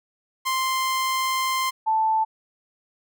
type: tone pair in turn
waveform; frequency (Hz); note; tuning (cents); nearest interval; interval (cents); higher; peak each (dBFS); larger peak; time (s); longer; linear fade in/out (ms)
sawtooth / sine; 1046.5 / 880; C6 / A5; 0 / 0; minor third; 300; first; -18; neither; 0.45-1.71 / 1.86-2.25; first; 20
effects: none